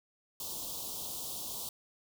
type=band-stop noise; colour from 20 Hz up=white; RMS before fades=-40 dBFS; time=0.4-1.69 s; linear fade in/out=2 ms; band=1100 to 3100 Hz; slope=48 dB/octave; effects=none